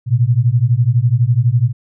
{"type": "beating tone pair", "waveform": "sine", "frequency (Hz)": [114.5, 126.5], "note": ["A#2", "B2"], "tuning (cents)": [-31, 42], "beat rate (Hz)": 12, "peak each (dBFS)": -13, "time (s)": [0.06, 1.73], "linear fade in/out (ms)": 50, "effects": []}